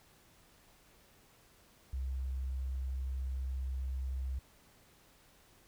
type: tone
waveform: sine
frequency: 65.41 Hz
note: C2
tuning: in tune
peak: -34 dBFS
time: 1.93-4.39 s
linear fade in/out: 5 ms
effects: pink hiss -64 dBFS RMS until 5.67 s